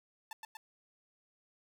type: tone with echo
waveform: sawtooth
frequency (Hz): 883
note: A5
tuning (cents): +6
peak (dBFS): -38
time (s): 0.31-0.33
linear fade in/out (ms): 2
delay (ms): 120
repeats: 2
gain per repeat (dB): -2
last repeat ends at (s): 0.57
effects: 12-bit